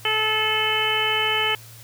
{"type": "harmonic tone", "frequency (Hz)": 433.8, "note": "A4", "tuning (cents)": -25, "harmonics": [1, 2, 3, 4, 5, 6, 7], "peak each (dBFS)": [-29, -28, -29, -29, -27, -28, -23], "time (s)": [0.05, 1.55], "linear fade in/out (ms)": 2, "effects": ["added 114 Hz sine -44 dBFS peak until 1.83 s", "white hiss -46 dBFS RMS until 1.83 s"]}